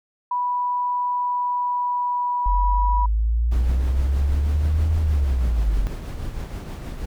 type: tone with pitch glide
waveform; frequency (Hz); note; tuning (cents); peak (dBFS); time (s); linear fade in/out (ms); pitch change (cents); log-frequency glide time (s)
sine; 983 to 976.2; B5 to B5; -8 to -20; -20; 0.31-3.06; 5; -12; 1.09-2.74
type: linear two-way sweep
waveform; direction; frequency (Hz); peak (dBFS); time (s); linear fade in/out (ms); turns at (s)
sine; up then down; 43.65 to 80.5 to 43.65; -17; 2.46-5.87; 0; 4.97
type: noise with tremolo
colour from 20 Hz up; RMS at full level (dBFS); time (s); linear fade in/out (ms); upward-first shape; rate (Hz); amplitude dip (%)
brown; -28; 3.51-7.06; 10; triangle; 6.3; 45
effects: none